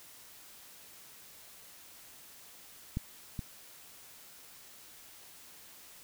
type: clicks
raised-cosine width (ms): 5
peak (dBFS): -20 / -24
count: 2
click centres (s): 2.971 / 3.392
effects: white hiss -54 dBFS RMS until 6.03 s